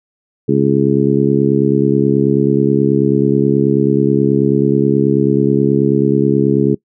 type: harmonic tone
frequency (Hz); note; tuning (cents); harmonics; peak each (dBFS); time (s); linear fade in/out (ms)
69.3; C#2; 0; 2 / 3 / 4 / 5 / 6; -16 / -16 / -16 / -16 / -16; 0.48-6.75; 10
effects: noise-tail reverb RT60 0.1 s tail -22 dB re dry